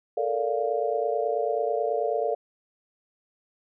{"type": "chord", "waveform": "sine", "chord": "Bb major seventh", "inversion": "third", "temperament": "just", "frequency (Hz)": [437, 466.2, 582.7, 699.2], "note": ["A4", "Bb4", "D5", "F5"], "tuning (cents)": [-12, 0, -14, 2], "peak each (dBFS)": -29, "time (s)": [0.17, 2.35], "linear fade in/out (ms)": 5, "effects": []}